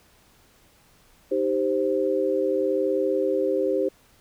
sine chord, C minor, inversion first, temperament equal, 311.1 / 392 / 523.3 Hz, Eb4 / G4 / C5, 0 / 0 / 0 cents, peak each -28 / -24 / -24 dBFS, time 1.31-3.89 s, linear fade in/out 10 ms, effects pink hiss -58 dBFS RMS until 4.2 s

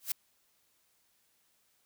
blue noise with exponential growth, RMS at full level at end -27 dBFS, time 0-0.12 s, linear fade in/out 5 ms, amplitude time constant 24 ms, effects white hiss -72 dBFS RMS until 1.85 s

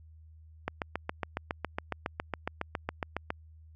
click train, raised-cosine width 0.5 ms, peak -16 dBFS, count 20, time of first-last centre 0.68-3.304 s, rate 7.24 Hz, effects added 79 Hz sine -51 dBFS peak until 3.75 s

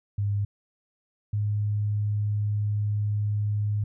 sine tone pair in turn, 101.7 / 104.26 Hz, G#2 / G#2, -36 / +7 cents, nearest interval unison, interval 43 cents, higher second, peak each -23 dBFS, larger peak neither, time 0.18-0.45 / 1.33-3.84 s, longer second, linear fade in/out 5 ms, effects none

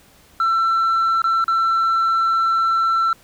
sine tone with dropouts, 1342 Hz, E6, 31 cents sharp, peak -12 dBFS, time 0.4-3.13 s, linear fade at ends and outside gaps 2 ms, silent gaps 1.219-1.241 / 1.442-1.48 s, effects tanh soft clip ceiling -14 dBFS + pink hiss -51 dBFS RMS until 3.23 s

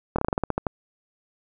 slowing click train, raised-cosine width 1 ms, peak -9 dBFS, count 11, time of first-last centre 0.16-0.668 s, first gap 25 ms, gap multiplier 1.15, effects none

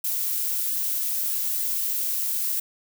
violet noise, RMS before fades -26 dBFS, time 0.04-2.6 s, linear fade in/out 5 ms, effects none

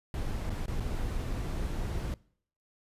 brown noise with dropouts, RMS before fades -33 dBFS, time 0.14-2.14 s, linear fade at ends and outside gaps 1 ms, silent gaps 0.496-0.503 / 0.659-0.68 / 0.799-0.804 s, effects noise-tail reverb RT60 0.6 s tail -23 dB re dry + resampled to 32000 Hz

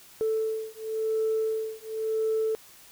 sine beating tone pair, 440 / 440.94 Hz, A4 / A4, 0 / +4 cents, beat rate 0.94 Hz, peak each -28 dBFS, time 0.21-2.55 s, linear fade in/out 0 ms, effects tanh soft clip ceiling -19 dBFS + white hiss -52 dBFS RMS until 2.91 s

